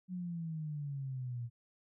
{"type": "exponential sweep", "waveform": "sine", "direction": "down", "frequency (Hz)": [185, 116.54], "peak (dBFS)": -37, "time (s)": [0.08, 1.5], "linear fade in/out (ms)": 50, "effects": []}